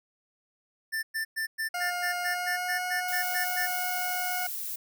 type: tone bursts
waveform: square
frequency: 1778 Hz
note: A6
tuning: 18 cents sharp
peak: -29 dBFS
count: 13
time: 0.92-3.67 s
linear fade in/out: 20 ms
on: 110 ms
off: 110 ms
type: tone with pitch glide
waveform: 20% pulse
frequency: 711 to 726.4 Hz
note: F5 to F#5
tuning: +31 to -32 cents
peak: -25 dBFS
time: 1.74-4.47 s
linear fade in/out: 5 ms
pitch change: +37 cents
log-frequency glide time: 2.2-2.81 s
type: noise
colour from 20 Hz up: violet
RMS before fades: -35 dBFS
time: 3.08-4.76 s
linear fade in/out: 5 ms
effects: none